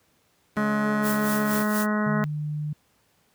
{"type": "tone with pitch glide", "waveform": "15% pulse", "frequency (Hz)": [141.1, 142.9], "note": ["C#3", "D3"], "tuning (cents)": [31, -47], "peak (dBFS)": -27, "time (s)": [0.56, 1.63], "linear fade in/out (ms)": 5, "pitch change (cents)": 22, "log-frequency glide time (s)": [0.71, 0.87]}
{"type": "harmonic tone", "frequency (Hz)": 211.4, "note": "G#3", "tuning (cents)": 31, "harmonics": [1, 2, 3, 4, 5, 6, 7, 8, 9], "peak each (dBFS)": [-23, -34, -32, -39, -33, -34, -33, -41, -36], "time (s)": [0.57, 2.24], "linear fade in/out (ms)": 0}
{"type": "noise with tremolo", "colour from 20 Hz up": "blue", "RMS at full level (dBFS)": -31, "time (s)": [1.02, 1.87], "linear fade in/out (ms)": 50, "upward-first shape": "sine", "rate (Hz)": 4.2, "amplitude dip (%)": 70}
{"type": "tone", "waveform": "sine", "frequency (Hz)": 150, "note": "D3", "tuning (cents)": 37, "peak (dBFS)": -26, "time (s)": [2.06, 2.73], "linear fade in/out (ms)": 5}
{"effects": ["pink hiss -65 dBFS RMS until 3.34 s", "high-pass 80 Hz 12 dB/octave"]}